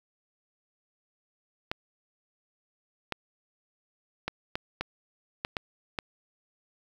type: clicks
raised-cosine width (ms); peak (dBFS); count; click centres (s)
0.3; -14; 8; 1.715 / 3.123 / 4.28 / 4.555 / 4.81 / 5.449 / 5.568 / 5.988
effects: 7-bit